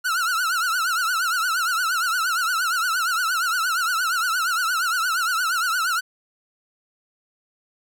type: tone with vibrato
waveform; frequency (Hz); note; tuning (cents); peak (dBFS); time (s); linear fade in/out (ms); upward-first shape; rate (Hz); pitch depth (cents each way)
45% pulse; 1396.9; F6; 0; -20; 0.04-6.01; 20; triangle; 8.6; 160
effects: none